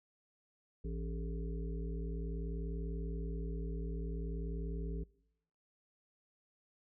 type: harmonic tone with a mistuned harmonic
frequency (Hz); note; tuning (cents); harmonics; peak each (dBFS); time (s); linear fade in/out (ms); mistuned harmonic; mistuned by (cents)
55; A1; 0; 1 / 3 / 5 / 7 / 8; -38 / -44 / -50 / -49 / -51; 0.84-5.04; 10; 7; +64
effects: noise-tail reverb RT60 0.8 s tail -23 dB re dry